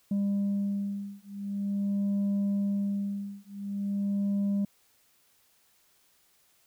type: beating tone pair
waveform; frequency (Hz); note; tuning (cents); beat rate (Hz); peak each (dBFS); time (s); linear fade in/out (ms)
sine; 200.1 / 200.55; G3 / G3; +36 / +40; 0.45; -28; 0.11-4.65; 5
effects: tanh soft clip ceiling -24 dBFS + white hiss -66 dBFS RMS until 6.66 s